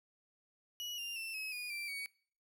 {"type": "tone with pitch steps", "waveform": "35% pulse", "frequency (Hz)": [2919, 2795, 2677, 2563, 2455, 2351, 2251], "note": ["F#7", "F7", "E7", "E7", "D#7", "D7", "C#7"], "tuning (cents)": [-24, 1, 26, -49, -24, 1, 26], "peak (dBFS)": -38, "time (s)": [0.8, 2.06], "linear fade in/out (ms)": 0, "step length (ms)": 180, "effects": ["noise-tail reverb RT60 0.5 s tail -23 dB re dry"]}